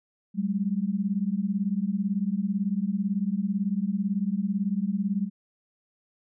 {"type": "beating tone pair", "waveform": "sine", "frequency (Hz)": [190, 208], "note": ["F#3", "G#3"], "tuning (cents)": [46, 3], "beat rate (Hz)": 18, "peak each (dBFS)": -27, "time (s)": [0.34, 5.3], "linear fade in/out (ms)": 50, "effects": []}